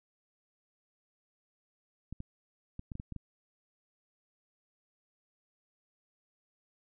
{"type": "clicks", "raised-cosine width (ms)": 5, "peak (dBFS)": -28, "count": 8, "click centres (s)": [2.126, 2.204, 2.794, 2.918, 2.954, 2.999, 3.123, 3.163], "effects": []}